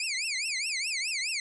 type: tone with vibrato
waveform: 20% pulse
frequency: 2349 Hz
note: D7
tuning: in tune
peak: -24 dBFS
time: 0-1.4 s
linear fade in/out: 2 ms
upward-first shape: triangle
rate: 4.8 Hz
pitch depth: 290 cents each way
effects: resampled to 24000 Hz